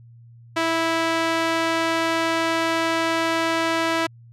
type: tone with band-pass filter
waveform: sawtooth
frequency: 328.4 Hz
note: E4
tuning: 6 cents flat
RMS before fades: -22 dBFS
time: 0.56-4.07 s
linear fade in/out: 10 ms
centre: 1700 Hz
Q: 0.54
effects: added 117 Hz sine -44 dBFS peak until 4.32 s

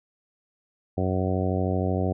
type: harmonic tone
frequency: 93 Hz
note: F#2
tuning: 9 cents sharp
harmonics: 1 / 2 / 3 / 4 / 5 / 6 / 7 / 8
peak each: -26 / -29 / -31 / -32 / -33 / -34 / -34 / -35 dBFS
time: 0.97-2.13 s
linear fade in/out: 10 ms
effects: none

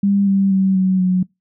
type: tone with pitch steps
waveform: sine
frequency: 199.6 / 195.49 / 191.47 / 187.53 / 183.67 Hz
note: G3 / G3 / G3 / F#3 / F#3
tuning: +32 / -4 / -40 / +24 / -12 cents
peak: -12 dBFS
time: 0.03-1.23 s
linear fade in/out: 5 ms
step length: 240 ms
effects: noise-tail reverb RT60 0.2 s tail -25 dB re dry

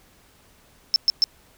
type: tone bursts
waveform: triangle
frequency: 5300 Hz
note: E8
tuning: 9 cents sharp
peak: -11 dBFS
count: 3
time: 0.94-1.24 s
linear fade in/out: 0 ms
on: 20 ms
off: 120 ms
effects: tanh soft clip ceiling -11 dBFS + pink hiss -56 dBFS RMS until 1.57 s

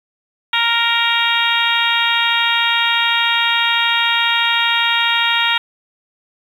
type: harmonic tone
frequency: 466.2 Hz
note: A#4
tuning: in tune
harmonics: 2 / 3 / 4 / 5 / 6 / 7 / 8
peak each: -21 / -21 / -21 / -21 / -21 / -21 / -21 dBFS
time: 0.53-5.58 s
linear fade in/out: 5 ms
effects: 7-bit

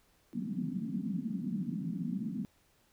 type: band-pass noise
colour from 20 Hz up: pink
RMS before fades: -36 dBFS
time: 0.33-2.45 s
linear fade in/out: 0 ms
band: 170 to 250 Hz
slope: 48 dB/octave
effects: pink hiss -69 dBFS RMS until 2.92 s

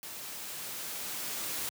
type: noise with level ramp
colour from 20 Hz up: white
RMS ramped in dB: -43 to -35 dBFS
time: 0.03-1.69 s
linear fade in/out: 0 ms
effects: high-pass 100 Hz 12 dB/octave

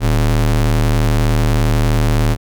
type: ring-modulated tone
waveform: square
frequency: 77.7 Hz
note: D#2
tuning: 2 cents flat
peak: -9 dBFS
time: 0-2.37 s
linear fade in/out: 50 ms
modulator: 36.1 Hz
effects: none

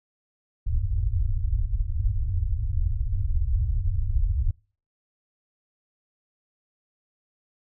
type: low-pass noise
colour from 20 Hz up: pink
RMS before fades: -24 dBFS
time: 0.66-4.51 s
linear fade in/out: 5 ms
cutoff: 110 Hz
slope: 96 dB/octave
effects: noise-tail reverb RT60 0.4 s tail -25 dB re dry

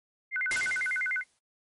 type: tone with vibrato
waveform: sine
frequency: 1775 Hz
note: A6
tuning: 15 cents sharp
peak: -27 dBFS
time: 0.31-1.24 s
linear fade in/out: 50 ms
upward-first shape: square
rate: 10 Hz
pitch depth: 290 cents each way
type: noise with exponential decay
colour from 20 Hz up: white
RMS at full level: -32 dBFS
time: 0.51-1.39 s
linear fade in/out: 2 ms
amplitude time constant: 190 ms
effects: noise-tail reverb RT60 0.1 s tail -23 dB re dry + MP3 48 kbps

